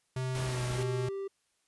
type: tone with pitch glide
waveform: square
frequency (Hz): 129.1 to 123.98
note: C3 to B2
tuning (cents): -23 to +7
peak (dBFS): -32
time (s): 0.16-1.09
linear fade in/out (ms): 5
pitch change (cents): -70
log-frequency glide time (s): 0.44-0.62
type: noise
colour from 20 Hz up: pink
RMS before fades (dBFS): -40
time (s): 0.35-0.83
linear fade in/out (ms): 0
type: tone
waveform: triangle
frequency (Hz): 392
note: G4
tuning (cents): 0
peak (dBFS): -32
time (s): 0.77-1.28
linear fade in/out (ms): 10
effects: white hiss -75 dBFS RMS until 1.67 s + resampled to 24000 Hz